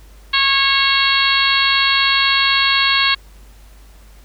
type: harmonic tone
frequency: 548 Hz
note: C#5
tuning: 20 cents flat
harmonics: 2 / 3 / 4 / 5 / 6 / 7 / 8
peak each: -20 / -20 / -20 / -20 / -20 / -20 / -20 dBFS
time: 0.33-3.15 s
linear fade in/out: 10 ms
effects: added 50 Hz sine -40 dBFS peak until 4.24 s + pink hiss -50 dBFS RMS until 4.24 s